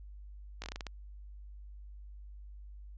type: slowing click train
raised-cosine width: 0.2 ms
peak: -23 dBFS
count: 8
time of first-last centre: 0.62-0.867 s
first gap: 18 ms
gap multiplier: 1.22
effects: added 50 Hz sine -46 dBFS peak until 2.97 s + resampled to 16000 Hz